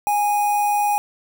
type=tone with notch filter; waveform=square; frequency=826 Hz; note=G#5; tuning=10 cents flat; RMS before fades=-19 dBFS; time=0.07-0.98 s; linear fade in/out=0 ms; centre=3900 Hz; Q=0.57; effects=none